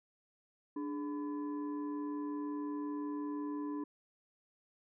sine tone with frequency modulation, 293.7 Hz, D4, in tune, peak -36 dBFS, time 0.76-3.84 s, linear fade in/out 5 ms, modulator 713 Hz, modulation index 0.56, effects none

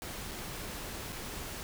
pink noise with dropouts, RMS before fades -41 dBFS, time 0.02-1.63 s, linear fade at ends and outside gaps 0 ms, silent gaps 0.312-0.316 / 1.123-1.127 s, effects none

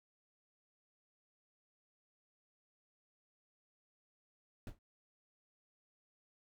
brown noise with exponential decay, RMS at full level -39 dBFS, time 4.67-4.79 s, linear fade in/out 2 ms, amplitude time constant 25 ms, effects none

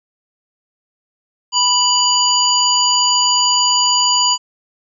harmonic tone with a mistuned harmonic, 987.8 Hz, B5, in tune, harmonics 1 / 3 / 5 / 7, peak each -17 / -17 / -17 / -17 dBFS, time 1.52-4.38 s, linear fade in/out 50 ms, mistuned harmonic 5, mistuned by -65 cents, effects none

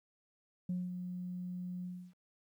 sine tone with ADSR envelope, 180 Hz, F#3, 47 cents flat, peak -31 dBFS, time 0.69-2.14 s, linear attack 5 ms, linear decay 200 ms, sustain -7 dB, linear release 300 ms, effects tanh soft clip ceiling -30 dBFS + 12-bit

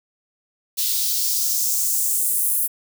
blue noise with high-pass filter sweep, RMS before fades -21 dBFS, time 0.77-2.68 s, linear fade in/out 20 ms, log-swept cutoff 3600 to 11000 Hz, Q 2, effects none

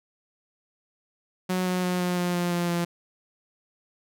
sawtooth tone with pitch steps, 183.8 / 182.11 / 180.43 / 178.77 / 177.13 / 175.5 / 173.89 / 172.29 Hz, F#3 / F#3 / F#3 / F3 / F3 / F3 / F3 / F3, -11 / -27 / -43 / +41 / +25 / +9 / -7 / -23 cents, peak -20 dBFS, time 1.49-2.85 s, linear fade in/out 10 ms, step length 170 ms, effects none

